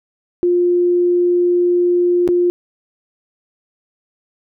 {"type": "tone with dropouts", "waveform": "sine", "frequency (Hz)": 352.8, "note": "F4", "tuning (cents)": 18, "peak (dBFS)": -11, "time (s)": [0.43, 2.5], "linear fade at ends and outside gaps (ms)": 0, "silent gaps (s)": [2.277, 2.288], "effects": []}